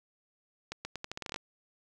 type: accelerating click train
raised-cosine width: 0.2 ms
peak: -20 dBFS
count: 12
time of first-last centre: 0.72-1.361 s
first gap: 130 ms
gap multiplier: 0.82
effects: none